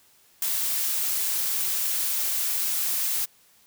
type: noise with ADSR envelope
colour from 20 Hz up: blue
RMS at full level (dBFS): -23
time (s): 0.42-3.26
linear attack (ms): 3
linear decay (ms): 7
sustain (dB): -3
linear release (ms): 18
effects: white hiss -59 dBFS RMS until 3.66 s